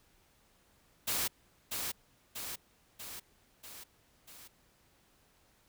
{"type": "noise with echo", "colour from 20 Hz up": "white", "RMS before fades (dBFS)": -33, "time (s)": [1.07, 1.28], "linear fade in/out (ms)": 10, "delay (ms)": 640, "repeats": 5, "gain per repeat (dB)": -4, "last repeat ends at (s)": 4.48, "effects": ["pink hiss -68 dBFS RMS until 5.68 s"]}